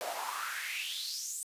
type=noise with high-pass filter sweep; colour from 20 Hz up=pink; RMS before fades=-38 dBFS; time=0.01-1.43 s; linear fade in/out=0 ms; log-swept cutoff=580 to 8500 Hz; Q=5.5; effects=resampled to 32000 Hz